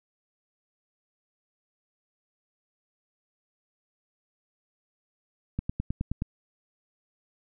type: click train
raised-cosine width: 5 ms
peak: -16 dBFS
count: 7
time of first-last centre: 5.59-6.221 s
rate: 9.51 Hz
effects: none